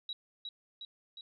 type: tone with echo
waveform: sine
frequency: 3874 Hz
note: B7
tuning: 34 cents flat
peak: -36 dBFS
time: 0.09-0.13 s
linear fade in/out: 2 ms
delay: 360 ms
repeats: 3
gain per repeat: -3 dB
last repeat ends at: 1.21 s
effects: none